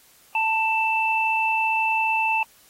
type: tone pair together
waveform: sine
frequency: 887.5 / 2655 Hz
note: A5 / E7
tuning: +15 / +12 cents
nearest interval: octave + perfect fifth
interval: 1897 cents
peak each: -22 dBFS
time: 0.35-2.43 s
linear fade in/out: 2 ms
effects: white hiss -55 dBFS RMS until 2.69 s + AAC 48 kbps